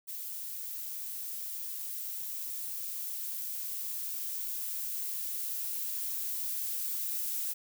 violet noise with level ramp, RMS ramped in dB -40 to -34 dBFS, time 0.07-7.54 s, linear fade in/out 20 ms, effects none

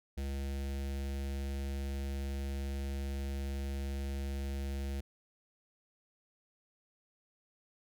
square tone with notch filter, 68.8 Hz, C#2, 12 cents flat, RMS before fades -37 dBFS, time 0.17-5.01 s, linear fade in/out 10 ms, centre 1100 Hz, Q 1.2, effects none

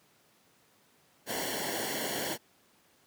pink noise with comb filter, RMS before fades -34 dBFS, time 1.26-2.38 s, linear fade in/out 50 ms, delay 0.8 ms, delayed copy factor -0.75, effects pink hiss -65 dBFS RMS until 3.06 s + high-pass 150 Hz 12 dB/octave

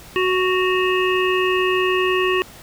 harmonic tone with a mistuned harmonic, 370 Hz, F#4, in tune, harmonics 1 / 3 / 5 / 7 / 8, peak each -18 / -23 / -25 / -26 / -27 dBFS, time 0.16-2.42 s, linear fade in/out 0 ms, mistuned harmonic 8, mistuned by -76 cents, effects pink hiss -42 dBFS RMS until 2.62 s

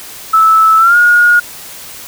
sine tone with pitch glide, 1309 to 1435.7 Hz, E6 to F6, -13 to +47 cents, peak -4 dBFS, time 0.33-1.4 s, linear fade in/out 10 ms, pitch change +160 cents, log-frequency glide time 0.78-0.97 s, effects white hiss -30 dBFS RMS until 2.07 s

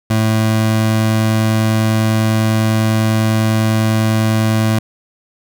25% pulse tone, 110 Hz, A2, in tune, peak -8 dBFS, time 0.1-4.79 s, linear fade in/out 5 ms, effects none

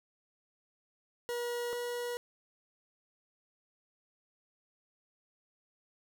40% pulse tone pair in turn, 480 / 482.8 Hz, B4 / B4, -49 / -39 cents, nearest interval unison, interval 10 cents, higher second, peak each -33 / -34 dBFS, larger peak first, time 1.29-1.73 / 1.73-2.17 s, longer neither, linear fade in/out 0 ms, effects none

